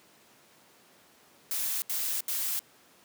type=noise bursts; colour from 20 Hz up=blue; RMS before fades=-31 dBFS; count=3; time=1.51-2.592 s; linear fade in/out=0 ms; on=310 ms; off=76 ms; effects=pink hiss -59 dBFS RMS until 3.04 s + high-pass 200 Hz 12 dB/octave